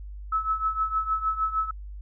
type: tone with tremolo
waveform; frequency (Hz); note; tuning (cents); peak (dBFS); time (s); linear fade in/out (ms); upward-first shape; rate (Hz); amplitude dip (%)
sine; 1300; E6; -24; -20; 0.32-1.71; 5; triangle; 6.5; 85
effects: added 50 Hz sine -36 dBFS peak until 2.01 s